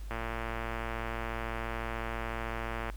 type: click train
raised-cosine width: 0.5 ms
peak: -21 dBFS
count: 319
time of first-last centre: 0.11-2.899 s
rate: 114 Hz
effects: added 50 Hz sine -38 dBFS peak until 2.96 s + pink hiss -57 dBFS RMS until 2.96 s